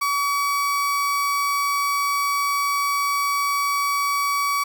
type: tone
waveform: 35% pulse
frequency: 1137 Hz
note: C#6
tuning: 44 cents sharp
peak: -18 dBFS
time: 0.01-4.64 s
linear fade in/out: 10 ms
effects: 8-bit